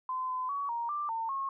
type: tone with pitch steps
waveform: sine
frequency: 1027 / 1019 / 1128 / 937 / 1181 / 905 / 1087 Hz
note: C6 / C6 / C#6 / A#5 / D6 / A5 / C#6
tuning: -33 / -46 / +30 / +9 / +9 / +48 / -34 cents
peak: -31 dBFS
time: 0.09-1.49 s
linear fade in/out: 2 ms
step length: 200 ms
effects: none